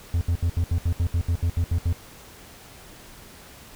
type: tone bursts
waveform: triangle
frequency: 85.4 Hz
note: F2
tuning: 38 cents flat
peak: -17 dBFS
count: 13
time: 0.14-1.927 s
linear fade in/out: 0 ms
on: 71 ms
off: 72 ms
effects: pink hiss -46 dBFS RMS until 3.75 s